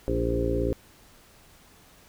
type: harmonic tone with a mistuned harmonic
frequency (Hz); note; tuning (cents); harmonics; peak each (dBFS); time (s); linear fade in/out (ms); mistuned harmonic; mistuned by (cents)
57.6; A#1; -20; 1 / 2 / 3 / 4 / 5 / 6 / 7 / 8 / 9; -29 / -32 / -39 / -40 / -31 / -34 / -29 / -39 / -31; 0.08-0.73; 0; 6; -26
effects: pink hiss -55 dBFS RMS until 2.08 s